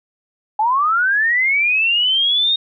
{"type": "linear sweep", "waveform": "sine", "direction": "up", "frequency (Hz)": [830.6, 3729], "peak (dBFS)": -13, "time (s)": [0.59, 2.56], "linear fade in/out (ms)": 5, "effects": []}